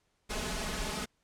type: noise with comb filter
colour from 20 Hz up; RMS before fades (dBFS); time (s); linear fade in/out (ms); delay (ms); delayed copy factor
pink; -35; 0.29-1.06; 20; 4.7; +0.8
effects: pink hiss -75 dBFS RMS until 1.23 s + low-pass 9000 Hz 12 dB/octave